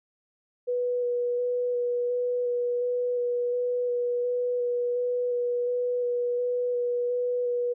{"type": "tone with vibrato", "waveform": "sine", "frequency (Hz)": 488.7, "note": "B4", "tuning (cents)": -18, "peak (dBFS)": -24, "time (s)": [0.67, 7.74], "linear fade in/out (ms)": 20, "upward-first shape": "square", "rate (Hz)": 1.4, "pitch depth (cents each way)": 10, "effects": []}